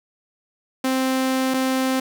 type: tone pair in turn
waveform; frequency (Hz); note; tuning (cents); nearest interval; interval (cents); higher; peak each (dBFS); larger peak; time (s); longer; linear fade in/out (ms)
sawtooth; 261.6 / 261.6; C4 / C4; 0 / 0; unison; 0; neither; -15; neither; 0.84-1.54 / 1.54-2; first; 5
effects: 8-bit